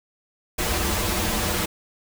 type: noise with comb filter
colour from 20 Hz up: pink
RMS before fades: -24 dBFS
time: 0.58-1.66 s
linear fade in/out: 10 ms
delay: 7.4 ms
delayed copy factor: -0.8
effects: none